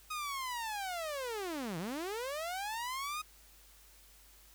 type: linear two-way sweep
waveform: sawtooth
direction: down then up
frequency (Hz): 1260 to 154 to 1260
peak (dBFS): -33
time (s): 0.1-3.22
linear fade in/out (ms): 10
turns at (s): 1.78
effects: added 50 Hz sine -62 dBFS peak until 4.54 s + white hiss -61 dBFS RMS until 4.54 s